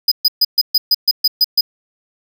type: tone bursts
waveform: square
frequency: 4978 Hz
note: D#8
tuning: in tune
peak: -9 dBFS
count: 10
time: 0.08-1.61 s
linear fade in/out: 5 ms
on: 36 ms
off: 130 ms
effects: none